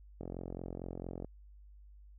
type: click train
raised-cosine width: 2 ms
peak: -28 dBFS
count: 47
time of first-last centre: 0.21-1.246 s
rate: 44.4 Hz
effects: added 50 Hz sine -53 dBFS peak until 2.18 s